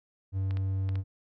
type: tone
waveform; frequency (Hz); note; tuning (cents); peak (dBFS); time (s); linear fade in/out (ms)
triangle; 96; G2; -36; -25; 0.32-1.04; 50
type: clicks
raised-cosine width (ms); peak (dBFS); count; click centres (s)
0.3; -28; 4; 0.509 / 0.571 / 0.891 / 0.956
effects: none